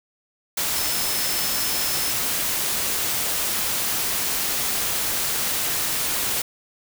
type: tone in noise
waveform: sine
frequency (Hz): 5250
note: E8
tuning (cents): -8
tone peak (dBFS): -30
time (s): 0.76-2.11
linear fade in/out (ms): 5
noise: white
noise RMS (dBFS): -24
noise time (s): 0.57-6.42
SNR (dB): -9
effects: none